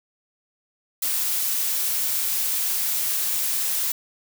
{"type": "noise", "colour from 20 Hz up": "blue", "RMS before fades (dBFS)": -24, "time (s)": [1.02, 3.92], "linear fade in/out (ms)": 5, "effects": []}